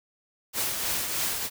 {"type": "noise with tremolo", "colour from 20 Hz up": "white", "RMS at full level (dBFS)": -27, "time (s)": [0.53, 1.5], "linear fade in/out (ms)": 50, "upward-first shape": "triangle", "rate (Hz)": 3.2, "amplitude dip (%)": 45, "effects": []}